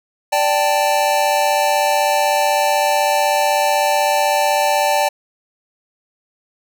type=chord; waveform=square; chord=D suspended fourth; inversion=none; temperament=equal; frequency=587.3 / 784 / 880 Hz; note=D5 / G5 / A5; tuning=0 / 0 / 0 cents; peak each=-19 dBFS; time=0.32-5.09 s; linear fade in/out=10 ms; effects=none